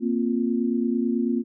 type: chord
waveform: sine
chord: Bb suspended second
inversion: none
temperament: just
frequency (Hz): 233.1 / 262.2 / 349.6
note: Bb3 / C4 / F4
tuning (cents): 0 / +4 / +2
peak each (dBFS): -23 / -26 / -28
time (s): 0-1.44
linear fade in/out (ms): 50
effects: none

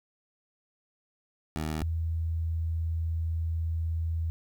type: tone pair in turn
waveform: 15% pulse / sine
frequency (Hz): 77.78 / 81.9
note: D#2 / E2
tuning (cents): 0 / -11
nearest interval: minor second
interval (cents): 89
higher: second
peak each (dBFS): -24 / -27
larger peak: first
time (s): 1.56-1.82 / 1.82-4.3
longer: second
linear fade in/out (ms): 0
effects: 11-bit

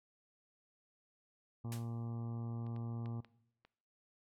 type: harmonic tone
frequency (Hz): 116.54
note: A#2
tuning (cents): 0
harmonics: 1 / 2 / 3 / 4 / 5 / 6 / 7 / 8 / 9 / 10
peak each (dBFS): -40 / -46 / -55 / -59 / -64 / -62 / -60 / -66 / -64 / -64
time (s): 1.64-3.21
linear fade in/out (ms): 10
type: noise with exponential decay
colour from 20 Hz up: white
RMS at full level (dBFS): -43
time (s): 1.72-1.89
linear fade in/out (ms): 1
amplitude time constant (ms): 36
type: clicks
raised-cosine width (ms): 0.3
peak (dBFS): -47 / -43 / -39 / -40 / -44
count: 5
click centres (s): 2.666 / 2.763 / 3.059 / 3.247 / 3.65
effects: noise-tail reverb RT60 0.8 s tail -20 dB re dry + low-pass 12000 Hz 12 dB/octave

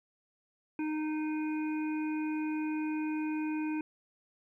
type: harmonic tone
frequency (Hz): 308.4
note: D#4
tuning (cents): -15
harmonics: 1 / 3 / 5 / 7 / 8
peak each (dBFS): -31 / -44 / -49 / -55 / -45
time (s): 0.79-3.81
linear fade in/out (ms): 2
effects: 12-bit

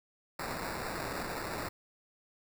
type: noise with sample-and-hold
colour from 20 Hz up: white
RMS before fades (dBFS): -38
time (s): 0.39-1.69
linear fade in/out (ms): 5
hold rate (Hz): 3150
effects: none

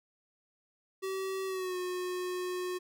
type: tone with pitch glide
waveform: square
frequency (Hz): 382.7 to 362.7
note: G4 to F#4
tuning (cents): -42 to -34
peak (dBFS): -34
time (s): 1.02-2.79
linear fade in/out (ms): 20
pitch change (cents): -92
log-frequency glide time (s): 1.46-1.77
effects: none

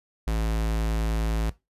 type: tone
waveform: square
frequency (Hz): 54.8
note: A1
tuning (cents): -6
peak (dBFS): -24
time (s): 0.27-1.5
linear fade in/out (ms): 5
effects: noise-tail reverb RT60 0.2 s tail -17 dB re dry + resampled to 32000 Hz

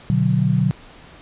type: chord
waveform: sine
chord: B minor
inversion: none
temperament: just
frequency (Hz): 123.47 / 148.16 / 185.21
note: B2 / D3 / F#3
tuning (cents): 0 / +16 / +2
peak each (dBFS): -19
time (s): 0.1-0.71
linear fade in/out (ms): 0
effects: pink hiss -44 dBFS RMS until 1.21 s + resampled to 8000 Hz

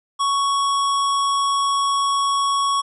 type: tone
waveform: square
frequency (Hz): 1113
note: C#6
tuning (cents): +7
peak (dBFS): -18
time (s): 0.19-2.82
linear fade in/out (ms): 20
effects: resampled to 24000 Hz

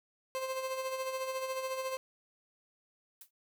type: tone with tremolo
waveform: 30% pulse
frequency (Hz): 524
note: C5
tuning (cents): +2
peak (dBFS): -30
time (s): 0.35-1.97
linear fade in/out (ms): 0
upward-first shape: sine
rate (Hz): 14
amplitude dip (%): 50
type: noise with exponential decay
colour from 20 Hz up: blue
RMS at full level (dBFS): -45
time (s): 3.21-3.31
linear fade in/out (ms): 5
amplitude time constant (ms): 20
effects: none

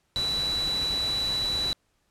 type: tone in noise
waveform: sine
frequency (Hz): 3951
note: B7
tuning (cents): 0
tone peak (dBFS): -25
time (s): 0.16-1.73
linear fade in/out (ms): 0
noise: pink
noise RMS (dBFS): -36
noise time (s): 0.16-1.73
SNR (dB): +8
effects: pink hiss -71 dBFS RMS until 2.1 s + low-pass 11000 Hz 12 dB/octave

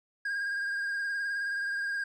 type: tone with vibrato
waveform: triangle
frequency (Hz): 1617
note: G#6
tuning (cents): -47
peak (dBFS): -28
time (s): 0.25-2.04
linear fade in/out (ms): 5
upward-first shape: sine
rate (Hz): 19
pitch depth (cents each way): 31
effects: resampled to 24000 Hz

